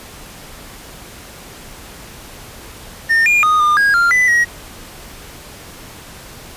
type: tone with pitch steps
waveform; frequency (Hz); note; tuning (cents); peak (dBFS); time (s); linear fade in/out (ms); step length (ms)
triangle; 1819 / 2418 / 1238 / 1207 / 1637 / 1391 / 1997 / 1900; A#6 / D7 / D#6 / D6 / G#6 / F6 / B6 / A#6; -43 / +50 / -9 / +47 / -25 / -7 / +19 / +33; -8; 3.09-4.45; 20; 170
effects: pink hiss -36 dBFS RMS until 6.56 s + resampled to 32000 Hz